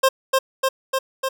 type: tone with echo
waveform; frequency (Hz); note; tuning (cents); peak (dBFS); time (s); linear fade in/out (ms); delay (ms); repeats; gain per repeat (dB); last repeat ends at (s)
25% pulse; 530; C5; +22; -9; 0.03-0.09; 10; 300; 4; -2; 1.29
effects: none